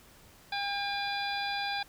harmonic tone with a mistuned harmonic, 804 Hz, G5, 44 cents sharp, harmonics 1 / 2 / 3 / 4 / 5 / 6, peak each -34 / -37 / -39 / -40 / -41 / -42 dBFS, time 0.52-1.83 s, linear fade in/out 5 ms, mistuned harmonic 4, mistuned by +120 cents, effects pink hiss -57 dBFS RMS until 1.88 s

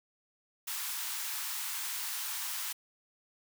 white high-pass noise, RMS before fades -37 dBFS, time 0.67-2.73 s, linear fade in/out 10 ms, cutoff 840 Hz, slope 48 dB/octave, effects none

